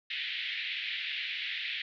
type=band-pass noise; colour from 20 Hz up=pink; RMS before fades=-36 dBFS; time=0.1-1.82 s; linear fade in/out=5 ms; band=1900 to 3800 Hz; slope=48 dB/octave; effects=none